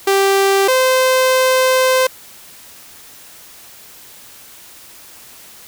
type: tone pair in turn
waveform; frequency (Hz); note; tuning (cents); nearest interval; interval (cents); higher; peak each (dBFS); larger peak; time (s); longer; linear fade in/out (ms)
sawtooth; 392 / 516.9; G4 / C5; 0 / -21; perfect fourth; 479; second; -7; neither; 0.07-0.68 / 0.68-2.07; second; 5
effects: white hiss -40 dBFS RMS until 5.67 s